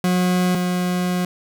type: tone pair in turn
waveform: 40% pulse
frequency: 181 / 179.85 Hz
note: F#3 / F#3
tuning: -38 / -49 cents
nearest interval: unison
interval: 11 cents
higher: first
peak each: -15 / -18 dBFS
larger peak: first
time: 0.04-0.55 / 0.55-1.25 s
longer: second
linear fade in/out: 2 ms
effects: none